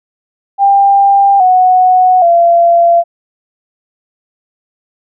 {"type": "tone with pitch steps", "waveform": "sine", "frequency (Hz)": [795, 737.5, 684.1], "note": ["G5", "F#5", "F5"], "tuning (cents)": [24, -6, -36], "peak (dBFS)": -4, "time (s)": [0.58, 3.04], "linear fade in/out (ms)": 50, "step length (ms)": 820, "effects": []}